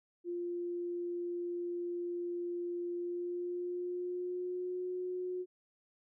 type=tone with pitch glide; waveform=sine; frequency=349.2 to 363.8 Hz; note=F4 to F#4; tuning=0 to -29 cents; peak=-35 dBFS; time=0.24-5.46 s; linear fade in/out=50 ms; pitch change=+71 cents; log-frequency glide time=2.94-4.88 s; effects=none